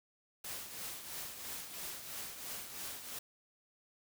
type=noise with tremolo; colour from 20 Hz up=white; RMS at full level=-42 dBFS; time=0.44-3.19 s; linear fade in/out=5 ms; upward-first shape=triangle; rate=3 Hz; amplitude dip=60%; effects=none